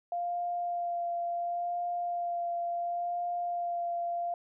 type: tone with vibrato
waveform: sine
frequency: 696 Hz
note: F5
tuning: 6 cents flat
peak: -30 dBFS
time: 0.12-4.34 s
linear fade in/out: 2 ms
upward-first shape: sine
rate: 0.71 Hz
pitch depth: 14 cents each way
effects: none

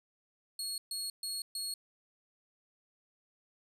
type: tone bursts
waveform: 25% pulse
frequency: 4323 Hz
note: C#8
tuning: 44 cents flat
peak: -31 dBFS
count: 4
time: 0.59-1.74 s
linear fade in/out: 2 ms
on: 190 ms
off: 130 ms
effects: 12-bit

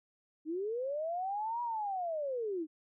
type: linear two-way sweep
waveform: sine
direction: up then down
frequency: 297.8 to 970 to 297.8 Hz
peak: -33 dBFS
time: 0.45-2.67 s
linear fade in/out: 50 ms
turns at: 1.62 s
effects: none

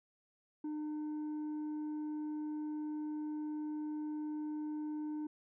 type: tone with tanh clipping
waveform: sine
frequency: 303.1 Hz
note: D#4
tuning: 45 cents flat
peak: -38 dBFS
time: 0.64-5.27 s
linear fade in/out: 5 ms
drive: 4 dB
effects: none

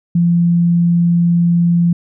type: tone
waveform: sine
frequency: 171.7 Hz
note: F3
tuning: 29 cents flat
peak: -9 dBFS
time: 0.15-1.93 s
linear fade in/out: 5 ms
effects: none

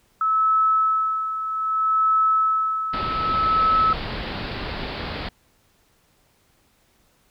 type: tone with tremolo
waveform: sine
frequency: 1300 Hz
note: E6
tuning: 24 cents flat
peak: -15 dBFS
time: 0.21-3.93 s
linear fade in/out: 2 ms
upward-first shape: sine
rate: 0.63 Hz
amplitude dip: 65%
type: low-pass noise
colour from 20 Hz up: pink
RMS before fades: -30 dBFS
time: 2.93-5.29 s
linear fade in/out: 5 ms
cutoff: 4800 Hz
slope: 96 dB/octave
effects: pink hiss -62 dBFS RMS until 7.3 s

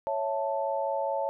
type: chord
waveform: sine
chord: A major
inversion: first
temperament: equal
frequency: 554.4 / 659.3 / 880 Hz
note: C#5 / E5 / A5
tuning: 0 / 0 / 0 cents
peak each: -30 / -33 / -31 dBFS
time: 0.07-1.29 s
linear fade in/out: 0 ms
effects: none

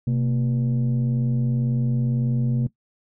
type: tone pair together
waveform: sine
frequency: 128.6 / 230.5 Hz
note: C3 / A#3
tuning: -30 / -19 cents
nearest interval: minor seventh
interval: 1011 cents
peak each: -18 / -23 dBFS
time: 0.07-2.67 s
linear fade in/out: 5 ms
effects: noise-tail reverb RT60 0.1 s tail -19 dB re dry + tanh soft clip ceiling -16 dBFS

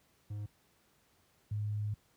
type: tone pair in turn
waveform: triangle / sine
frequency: 103.83 / 104.92 Hz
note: G#2 / G#2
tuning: 0 / +18 cents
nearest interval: unison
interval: 18 cents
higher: second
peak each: -35 / -32 dBFS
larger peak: second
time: 0.3-0.46 / 1.51-1.94 s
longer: second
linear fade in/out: 5 ms
effects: pink hiss -70 dBFS RMS until 2.16 s + high-pass 60 Hz 12 dB/octave

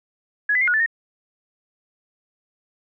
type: tone with pitch steps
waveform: sine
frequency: 1679 / 2003 / 2125 / 1453 / 1754 / 1841 Hz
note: G#6 / B6 / C7 / F#6 / A6 / A#6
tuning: +18 / +24 / +26 / -32 / -6 / -22 cents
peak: -16 dBFS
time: 0.49-0.862 s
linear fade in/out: 5 ms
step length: 62 ms
effects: none

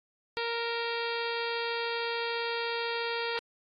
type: harmonic tone with a mistuned harmonic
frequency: 466.2 Hz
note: A#4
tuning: in tune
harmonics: 1 / 2 / 3 / 4 / 5 / 6 / 7 / 8 / 9 / 10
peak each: -34 / -37 / -39 / -40 / -41 / -42 / -42 / -43 / -44 / -44 dBFS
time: 0.37-3.39 s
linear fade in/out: 0 ms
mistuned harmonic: 6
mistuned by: -45 cents
effects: AAC 32 kbps

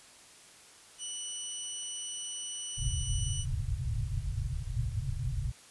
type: tone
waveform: 5% pulse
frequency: 2960 Hz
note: F#7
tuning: in tune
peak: -26 dBFS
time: 0.98-3.46 s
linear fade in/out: 50 ms
type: low-pass noise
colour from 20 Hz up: white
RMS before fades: -33 dBFS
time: 2.77-5.52 s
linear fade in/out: 20 ms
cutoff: 140 Hz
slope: 96 dB/octave
effects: white hiss -55 dBFS RMS until 5.7 s + resampled to 24000 Hz

